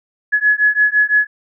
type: beating tone pair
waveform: sine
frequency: 1692 / 1697.9 Hz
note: G#6 / G#6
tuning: +32 / +38 cents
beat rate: 5.9 Hz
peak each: -14 dBFS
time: 0.32-1.27 s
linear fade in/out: 20 ms
effects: none